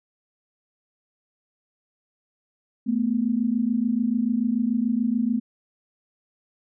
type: tone pair together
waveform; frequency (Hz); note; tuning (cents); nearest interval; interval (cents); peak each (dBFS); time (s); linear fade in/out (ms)
sine; 220 / 246.9; A3 / B3; 0 / 0; major second; 200; -23; 2.86-5.4; 20
effects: none